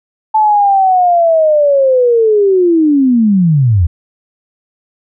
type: linear sweep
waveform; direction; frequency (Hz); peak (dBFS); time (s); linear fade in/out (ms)
sine; down; 876 to 77.1; -6; 0.34-3.87; 10
effects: none